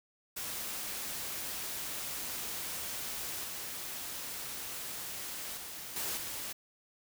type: noise with level steps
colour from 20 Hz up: white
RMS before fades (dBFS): -39 / -41 / -44 / -36 / -40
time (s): 0.36-6.53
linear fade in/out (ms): 10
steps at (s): 3.44 / 5.57 / 5.96 / 6.17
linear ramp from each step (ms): 2
effects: none